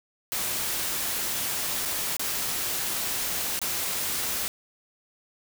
white noise with dropouts, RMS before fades -29 dBFS, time 0.32-4.48 s, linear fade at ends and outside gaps 0 ms, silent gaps 1.852-1.857 / 2.167-2.195 / 3.591-3.616 s, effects none

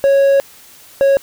triangle tone pair in turn, 552 / 550.1 Hz, C#5 / C#5, -7 / -13 cents, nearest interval unison, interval 6 cents, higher first, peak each -6 dBFS, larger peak neither, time 0.04-0.4 / 1.01-1.17 s, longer first, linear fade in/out 0 ms, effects white hiss -42 dBFS RMS until 1.22 s

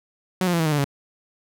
sawtooth tone with pitch steps, 185 / 176.65 / 168.67 / 161.05 / 153.78 / 146.83 / 140.2 Hz, F#3 / F3 / E3 / E3 / D#3 / D3 / C#3, 0 / +20 / +40 / -40 / -20 / 0 / +20 cents, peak -15 dBFS, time 0.41-0.844 s, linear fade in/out 2 ms, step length 62 ms, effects none

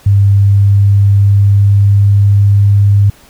sine tone with pitch glide, 99.9 to 100.94 Hz, G2 to G#2, +33 to -49 cents, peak -4 dBFS, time 0.06-3.1 s, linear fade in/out 5 ms, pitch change +18 cents, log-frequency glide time 0.59-2.59 s, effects pink hiss -42 dBFS RMS until 3.29 s

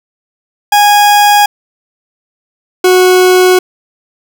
40% pulse tone pair in turn, 825 / 367.3 Hz, G#5 / F#4, -12 / -13 cents, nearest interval octave + major second, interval 1401 cents, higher first, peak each -3 dBFS, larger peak neither, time 0.72-1.46 / 2.84-3.59 s, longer second, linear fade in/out 5 ms, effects none

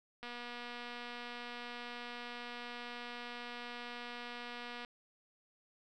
click train, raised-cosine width 0.3 ms, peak -30 dBFS, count 1114, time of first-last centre 0.23-4.848 s, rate 241 Hz, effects none

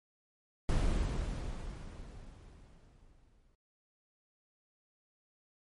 brown noise with exponential decay, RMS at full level -28 dBFS, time 0.69-3.55 s, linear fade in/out 1 ms, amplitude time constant 620 ms, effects MP3 48 kbps

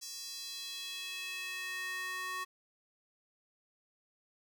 square tone with high-pass filter sweep, 370 Hz, F#4, in tune, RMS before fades -41 dBFS, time 0.01-2.45 s, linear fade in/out 20 ms, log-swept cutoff 5600 to 1300 Hz, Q 2.6, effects 11-bit

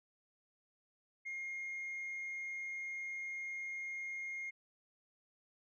sine tone, 2134 Hz, C7, 34 cents sharp, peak -38 dBFS, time 1.25-4.51 s, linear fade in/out 20 ms, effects tanh soft clip ceiling -38 dBFS

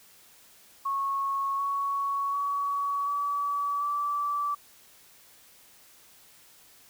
sine tone with pitch steps, 1100 / 1114.7 / 1129.6 / 1144.7 / 1160 Hz, C#6 / C#6 / C#6 / D6 / D6, -14 / +9 / +32 / -45 / -22 cents, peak -26 dBFS, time 0.85-4.55 s, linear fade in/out 10 ms, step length 740 ms, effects white hiss -56 dBFS RMS until 6.89 s

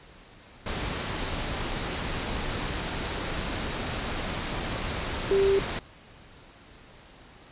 sine tone in noise, 391.8 Hz, G4, 1 cent flat, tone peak -19 dBFS, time 5.31-5.59 s, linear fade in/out 2 ms, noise pink, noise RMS -31 dBFS, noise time 0.66-5.79 s, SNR +9 dB, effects pink hiss -51 dBFS RMS until 7.51 s + resampled to 8000 Hz

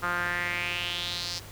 sawtooth tone with band-pass filter sweep, 175.5 Hz, F3, 9 cents sharp, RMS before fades -31 dBFS, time 0.02-1.4 s, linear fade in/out 20 ms, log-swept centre 1300 to 5100 Hz, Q 4.1, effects added 101 Hz sine -46 dBFS peak until 1.51 s + pink hiss -46 dBFS RMS until 1.51 s

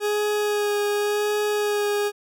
40% pulse tone with vibrato, 415.3 Hz, G#4, in tune, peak -20 dBFS, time 0-2.12 s, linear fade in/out 50 ms, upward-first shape sine, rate 0.89 Hz, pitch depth 14 cents each way, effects none

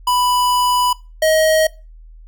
square tone pair in turn, 990 / 630.9 Hz, B5 / D#5, +4 / +24 cents, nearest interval minor sixth, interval 780 cents, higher first, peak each -14 / -12 dBFS, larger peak second, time 0.07-0.93 / 1.22-1.67 s, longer first, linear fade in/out 5 ms, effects noise-tail reverb RT60 0.3 s tail -22 dB re dry + added 40 Hz sine -37 dBFS peak until 2.27 s

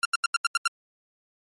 sawtooth tone bursts, 1379 Hz, F6, 22 cents flat, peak -16 dBFS, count 7, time 0.03-0.676 s, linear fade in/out 2 ms, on 22 ms, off 82 ms, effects MP3 48 kbps

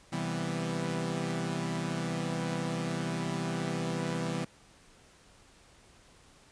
sawtooth chord, C major seventh, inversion none, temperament equal, 130.81 / 164.81 / 196 / 246.9 Hz, C3 / E3 / G3 / B3, 0 / 0 / 0 / 0 cents, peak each -35 / -30 / -34 / -35 dBFS, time 0.12-4.45 s, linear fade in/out 10 ms, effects pink hiss -59 dBFS RMS until 6.51 s + resampled to 22050 Hz

